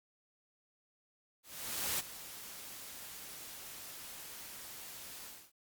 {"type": "noise with ADSR envelope", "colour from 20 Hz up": "white", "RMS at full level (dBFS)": -34, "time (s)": [1.43, 5.52], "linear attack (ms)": 560, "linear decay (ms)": 23, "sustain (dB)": -14, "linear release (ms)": 270, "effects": ["Opus 48 kbps"]}